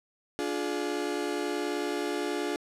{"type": "chord", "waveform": "35% pulse", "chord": "D diminished", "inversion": "none", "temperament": "just", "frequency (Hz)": [293.7, 352.4, 422.9], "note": ["D4", "F4", "Ab4"], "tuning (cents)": [0, 16, 31], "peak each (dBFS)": [-32, -32, -32], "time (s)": [0.39, 2.56], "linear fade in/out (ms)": 0, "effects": ["low-pass 10000 Hz 12 dB/octave"]}